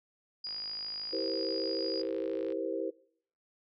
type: tone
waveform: sine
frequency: 4879 Hz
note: D#8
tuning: 35 cents flat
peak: -36 dBFS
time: 0.44-2.02 s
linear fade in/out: 5 ms
type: click train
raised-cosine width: 0.3 ms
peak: -35 dBFS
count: 110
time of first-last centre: 0.47-2.523 s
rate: 53.1 Hz
type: chord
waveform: sine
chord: C dominant seventh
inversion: first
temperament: just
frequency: 327 / 392.4 / 470.9 / 523.3 Hz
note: E4 / G4 / Bb4 / C5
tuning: -14 / +2 / +18 / 0 cents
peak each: -37 dBFS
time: 1.12-2.91 s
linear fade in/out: 20 ms
effects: noise-tail reverb RT60 0.6 s tail -22 dB re dry